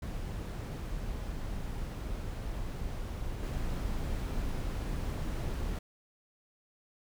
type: noise with level steps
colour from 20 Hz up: brown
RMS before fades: -37 / -34 dBFS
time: 0.02-5.79 s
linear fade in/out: 5 ms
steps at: 3.42 s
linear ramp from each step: 20 ms
effects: none